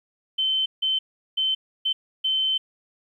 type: tone bursts at uneven times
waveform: sine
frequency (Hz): 3078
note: G7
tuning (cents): -32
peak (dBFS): -20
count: 5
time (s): 0.38-0.66 / 0.82-0.99 / 1.37-1.55 / 1.85-1.93 / 2.24-2.58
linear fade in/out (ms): 10
effects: 10-bit